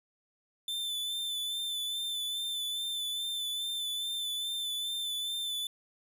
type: tone with vibrato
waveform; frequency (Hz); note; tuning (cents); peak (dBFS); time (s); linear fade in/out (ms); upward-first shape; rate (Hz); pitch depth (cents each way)
45% pulse; 3530; A7; +5; -32; 0.68-5.67; 2; sine; 2.4; 29
effects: none